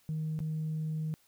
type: tone with dropouts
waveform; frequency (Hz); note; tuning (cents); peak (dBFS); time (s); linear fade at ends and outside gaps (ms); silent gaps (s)
sine; 156.5; D#3; +10; -30; 0.09-1.14; 0; 0.391-0.403
effects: tanh soft clip ceiling -28 dBFS + white hiss -67 dBFS RMS until 1.27 s